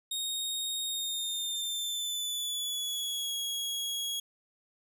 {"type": "tone with pitch glide", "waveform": "sawtooth", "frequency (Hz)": [3724, 3318], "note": ["A#7", "G#7"], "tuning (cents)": [-2, -2], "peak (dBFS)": -29, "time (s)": [0.11, 4.2], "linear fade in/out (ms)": 5, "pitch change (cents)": -200, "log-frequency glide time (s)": [0.85, 3.35], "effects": []}